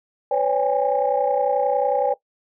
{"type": "tone cluster", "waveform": "sine", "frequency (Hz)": [507, 566, 804, 835], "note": ["B4", "C#5", "G5", "G#5"], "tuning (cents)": [45, 36, 44, 9], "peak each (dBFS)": [-22, -21, -22, -29], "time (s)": [0.31, 2.14], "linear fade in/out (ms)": 5, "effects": ["noise-tail reverb RT60 0.1 s tail -18 dB re dry", "tanh soft clip ceiling -8 dBFS"]}